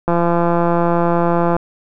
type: click train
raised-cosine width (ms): 1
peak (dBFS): -3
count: 255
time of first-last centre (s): 0.08-1.565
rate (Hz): 171
effects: none